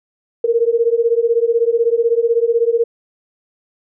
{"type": "beating tone pair", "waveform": "sine", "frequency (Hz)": [457.6, 473.6], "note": ["A#4", "A#4"], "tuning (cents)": [-32, 27], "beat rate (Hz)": 16, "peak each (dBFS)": -15, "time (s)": [0.44, 2.84], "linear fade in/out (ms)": 5, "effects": []}